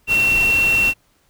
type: tone in noise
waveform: sine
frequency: 2719 Hz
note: F7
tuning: 47 cents flat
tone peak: -13 dBFS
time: 0.07-0.94 s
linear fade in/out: 50 ms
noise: pink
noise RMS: -27 dBFS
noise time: 0.07-0.94 s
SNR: +11 dB
effects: pink hiss -60 dBFS RMS until 1.29 s